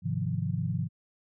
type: chord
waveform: sine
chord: F minor seventh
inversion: first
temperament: equal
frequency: 103.83 / 130.81 / 155.56 / 174.61 Hz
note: Ab2 / C3 / Eb3 / F3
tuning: 0 / 0 / 0 / 0 cents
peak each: -33 dBFS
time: 0.02-0.89 s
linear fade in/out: 50 ms
effects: none